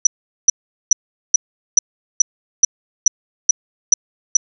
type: tone bursts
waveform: sine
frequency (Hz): 5920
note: F#8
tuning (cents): 0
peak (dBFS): -5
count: 11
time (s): 0.05-4.37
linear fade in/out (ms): 5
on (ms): 20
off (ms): 410
effects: none